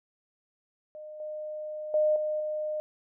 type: tone with level steps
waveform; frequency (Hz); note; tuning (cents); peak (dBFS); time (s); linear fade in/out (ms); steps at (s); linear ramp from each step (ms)
sine; 611; D#5; -32; -40 / -34 / -21 / -27 / -29; 0.95-2.8; 0; 1.2 / 1.94 / 2.16 / 2.4; 2
effects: none